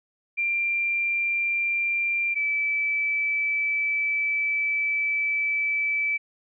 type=tone pair in turn; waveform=sine; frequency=2375 / 2310 Hz; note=D7 / D7; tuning=+19 / -29 cents; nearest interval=unison; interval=48 cents; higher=first; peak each=-22 dBFS; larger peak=neither; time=0.37-2.35 / 2.35-6.18 s; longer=second; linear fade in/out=20 ms; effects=none